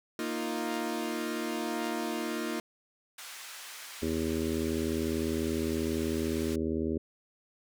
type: chord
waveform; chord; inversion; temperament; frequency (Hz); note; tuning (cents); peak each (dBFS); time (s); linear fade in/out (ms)
sawtooth; Bb suspended fourth; none; equal; 233.1 / 311.1 / 349.2; Bb3 / Eb4 / F4; 0 / 0 / 0; -32; 0.19-2.6; 2
type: band-pass noise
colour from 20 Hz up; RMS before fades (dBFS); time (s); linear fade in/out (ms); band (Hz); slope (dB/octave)
pink; -45; 3.18-6.56; 5; 1400 to 15000; 12
type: harmonic tone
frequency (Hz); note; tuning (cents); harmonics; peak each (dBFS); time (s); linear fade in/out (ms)
80; D#2; +49; 1 / 2 / 3 / 4 / 5 / 6 / 7; -37 / -42 / -33 / -34 / -34 / -44 / -44; 4.02-6.98; 5
effects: none